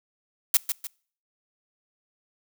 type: noise with echo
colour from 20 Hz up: blue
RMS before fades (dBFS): -18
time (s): 0.54-0.57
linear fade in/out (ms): 2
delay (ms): 150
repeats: 2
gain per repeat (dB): -8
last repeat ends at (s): 0.87
effects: noise-tail reverb RT60 0.5 s tail -25 dB re dry